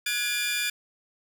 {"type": "tone cluster", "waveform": "sawtooth", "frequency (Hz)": [1460, 1678, 2404, 3532], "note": ["F#6", "G#6", "D7", "A7"], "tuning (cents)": [-24, 17, 40, 6], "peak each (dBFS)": [-33, -29, -25, -29], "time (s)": [0.06, 0.7], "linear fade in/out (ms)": 5, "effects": []}